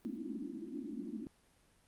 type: band-pass noise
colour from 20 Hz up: white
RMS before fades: -43 dBFS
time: 0.05-1.27 s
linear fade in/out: 0 ms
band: 200 to 340 Hz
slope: 96 dB/octave
effects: pink hiss -69 dBFS RMS until 1.87 s + Opus 32 kbps